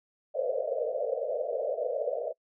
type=band-pass noise; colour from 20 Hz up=pink; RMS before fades=-31 dBFS; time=0.34-2.33 s; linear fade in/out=20 ms; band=460 to 660 Hz; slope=96 dB/octave; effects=noise-tail reverb RT60 0.1 s tail -24 dB re dry